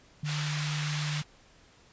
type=tone; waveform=sine; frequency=150 Hz; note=D3; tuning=37 cents sharp; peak=-30 dBFS; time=0.23-1.22 s; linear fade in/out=5 ms
type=band-pass noise; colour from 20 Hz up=pink; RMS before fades=-37 dBFS; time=0.24-1.24 s; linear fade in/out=50 ms; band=1400 to 6400 Hz; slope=12 dB/octave
effects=pink hiss -59 dBFS RMS until 1.92 s + resampled to 16000 Hz